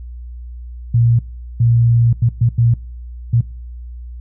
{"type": "tone bursts at uneven times", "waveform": "sine", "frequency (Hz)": 117.5, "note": "A#2", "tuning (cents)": 14, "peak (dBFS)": -9, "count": 6, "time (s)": [[0.94, 1.19], [1.6, 2.13], [2.22, 2.29], [2.41, 2.49], [2.58, 2.74], [3.33, 3.41]], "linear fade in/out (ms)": 5, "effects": ["noise-tail reverb RT60 0.5 s tail -22 dB re dry", "added 60 Hz sine -28 dBFS peak until 4.2 s"]}